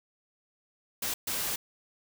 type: noise bursts at uneven times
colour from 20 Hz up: white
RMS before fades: -32 dBFS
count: 2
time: 1.02-1.14 / 1.27-1.56 s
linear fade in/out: 5 ms
effects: none